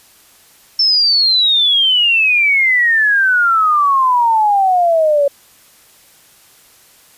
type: exponential sweep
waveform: sine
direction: down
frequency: 5360 to 557 Hz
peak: -9 dBFS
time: 0.79-5.28 s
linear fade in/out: 5 ms
effects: white hiss -47 dBFS RMS until 7.17 s + resampled to 32000 Hz